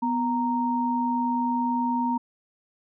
sine tone pair together, 246.9 / 929.6 Hz, B3 / A#5, 0 / -5 cents, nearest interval octave + major seventh, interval 2295 cents, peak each -25 dBFS, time 0.02-2.18 s, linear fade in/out 10 ms, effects none

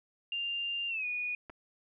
sine tone with pitch glide, 2794 to 2461 Hz, F7 to D#7, 0 to -20 cents, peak -32 dBFS, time 0.32-1.35 s, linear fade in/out 2 ms, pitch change -220 cents, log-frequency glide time 0.88-1.06 s
clicks, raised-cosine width 0.5 ms, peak -33 / -34 dBFS, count 2, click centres 1.497 / 1.5 s
effects none

